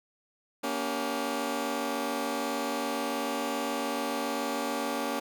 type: chord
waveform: 15% pulse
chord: G diminished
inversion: first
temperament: just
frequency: 235.2 / 282.2 / 392 Hz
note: Bb3 / Db4 / G4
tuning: +16 / +31 / 0 cents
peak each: -28 / -26 / -31 dBFS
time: 0.63-5.2 s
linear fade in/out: 10 ms
effects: none